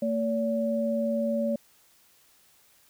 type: tone pair together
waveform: sine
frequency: 226.8 / 571.5 Hz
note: A#3 / D5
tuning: -47 / -47 cents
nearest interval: octave + major third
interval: 1600 cents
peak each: -27 dBFS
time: 0.02-1.56 s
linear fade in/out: 5 ms
effects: white hiss -61 dBFS RMS until 2.89 s